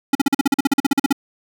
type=tone bursts; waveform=square; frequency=277.2 Hz; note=C#4; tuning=in tune; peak=-12 dBFS; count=16; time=0.13-1.127 s; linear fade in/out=5 ms; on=22 ms; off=43 ms; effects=none